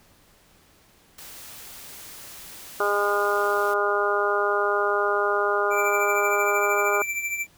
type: noise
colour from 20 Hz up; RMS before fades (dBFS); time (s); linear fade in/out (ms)
white; -42; 1.18-3.74; 5
type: harmonic tone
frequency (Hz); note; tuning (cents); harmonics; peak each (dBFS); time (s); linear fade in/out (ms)
204.1; G#3; -30; 2 / 3 / 4 / 5 / 6 / 7; -25 / -28 / -30 / -31 / -26 / -27; 2.8-7.02; 2
type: tone with tremolo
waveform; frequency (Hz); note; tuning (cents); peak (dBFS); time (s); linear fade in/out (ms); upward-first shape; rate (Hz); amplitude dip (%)
square; 2342; D7; -5; -24; 5.7-7.47; 50; triangle; 13; 65
effects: pink hiss -57 dBFS RMS until 7.57 s